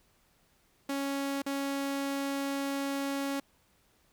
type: tone with dropouts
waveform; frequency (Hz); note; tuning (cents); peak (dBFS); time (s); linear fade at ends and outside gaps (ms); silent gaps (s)
sawtooth; 277.2; C#4; 0; -27; 0.89-3.4; 5; 1.42-1.462
effects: pink hiss -68 dBFS RMS until 4.12 s